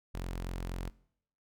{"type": "tone", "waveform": "sawtooth", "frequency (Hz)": 44.15, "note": "F1", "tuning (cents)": 20, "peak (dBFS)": -32, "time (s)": [0.14, 0.9], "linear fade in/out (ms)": 10, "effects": ["noise-tail reverb RT60 0.7 s tail -22 dB re dry"]}